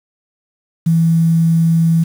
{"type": "tone with quantisation", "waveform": "sine", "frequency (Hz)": 164.81, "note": "E3", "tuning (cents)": 0, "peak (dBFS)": -9, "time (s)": [0.86, 2.04], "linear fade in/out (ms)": 10, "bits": 6, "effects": []}